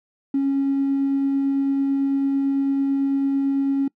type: tone with tremolo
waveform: triangle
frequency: 275 Hz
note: C#4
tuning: 14 cents flat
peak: -13 dBFS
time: 0.34-3.88 s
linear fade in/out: 5 ms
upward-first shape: triangle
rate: 9 Hz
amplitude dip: 30%
effects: noise-tail reverb RT60 0.1 s tail -26 dB re dry + tanh soft clip ceiling -15 dBFS